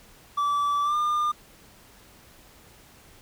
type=tone with pitch glide; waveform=triangle; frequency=1157 to 1204.7 Hz; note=D6 to D6; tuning=-26 to +44 cents; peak=-20 dBFS; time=0.37-1.32 s; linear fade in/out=10 ms; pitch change=+70 cents; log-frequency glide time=0.83-0.96 s; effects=pink hiss -53 dBFS RMS until 3.21 s